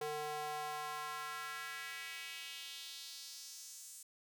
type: tone with high-pass filter sweep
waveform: square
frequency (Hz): 150.7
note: D3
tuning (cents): +45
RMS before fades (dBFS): -45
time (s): 0.01-4.03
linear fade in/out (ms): 5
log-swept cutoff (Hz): 510 to 8000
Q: 2.2
effects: none